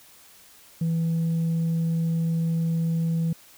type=tone with tanh clipping; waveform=sine; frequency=164.81 Hz; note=E3; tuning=in tune; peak=-22 dBFS; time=0.81-3.33 s; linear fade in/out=5 ms; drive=1 dB; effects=white hiss -52 dBFS RMS until 3.57 s